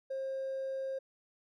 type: tone with hard clipping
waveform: triangle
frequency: 534 Hz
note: C5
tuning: 35 cents sharp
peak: -34 dBFS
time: 0.1-0.99 s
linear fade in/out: 10 ms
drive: 2 dB
effects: none